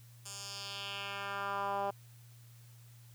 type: tone with band-pass filter sweep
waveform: 10% pulse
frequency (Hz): 199.4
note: G3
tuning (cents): +30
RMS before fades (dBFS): -39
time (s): 0.25-1.91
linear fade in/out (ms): 10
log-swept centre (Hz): 7800 to 710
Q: 1.9
effects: added 118 Hz sine -54 dBFS peak until 3.14 s + white hiss -64 dBFS RMS until 3.14 s